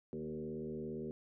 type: tone with frequency modulation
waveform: sine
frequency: 308.8 Hz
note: D#4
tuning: 13 cents flat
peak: -39 dBFS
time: 0.13-1.11 s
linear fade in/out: 0 ms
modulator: 77.5 Hz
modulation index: 2
effects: none